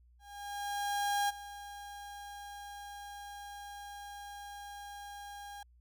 35% pulse tone with ADSR envelope, 812 Hz, G#5, 39 cents flat, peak -27 dBFS, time 0.19-5.63 s, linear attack 1100 ms, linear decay 20 ms, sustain -16 dB, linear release 4 ms, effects added 60 Hz sine -60 dBFS peak until 5.8 s

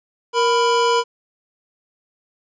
square tone pair together, 468.6 / 993 Hz, A#4 / B5, +9 / +9 cents, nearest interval octave + minor second, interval 1300 cents, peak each -18 dBFS, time 0.33-1.04 s, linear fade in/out 50 ms, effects resampled to 16000 Hz + 9-bit

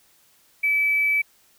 triangle tone with hard clipping, 2303 Hz, D7, 34 cents flat, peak -18 dBFS, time 0.63-1.22 s, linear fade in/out 10 ms, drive 3 dB, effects white hiss -59 dBFS RMS until 1.58 s

